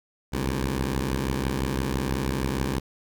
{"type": "beating tone pair", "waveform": "10% pulse", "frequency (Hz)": [65.41, 71.51], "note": ["C2", "D2"], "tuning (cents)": [0, -46], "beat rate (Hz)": 6.1, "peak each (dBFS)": [-18, -22], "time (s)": [0.32, 2.8], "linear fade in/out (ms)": 20, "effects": []}